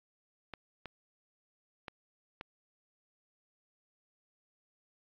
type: clicks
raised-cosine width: 0.3 ms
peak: -25 dBFS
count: 4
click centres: 0.537 / 0.857 / 1.882 / 2.411 s
effects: low-pass 4000 Hz 12 dB/octave + AAC 64 kbps